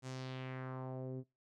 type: tone with low-pass filter sweep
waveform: sawtooth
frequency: 130 Hz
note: C3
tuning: 11 cents flat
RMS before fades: -44 dBFS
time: 0.02-1.24 s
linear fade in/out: 50 ms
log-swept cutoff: 8100 to 320 Hz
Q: 2
effects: noise-tail reverb RT60 0.2 s tail -18 dB re dry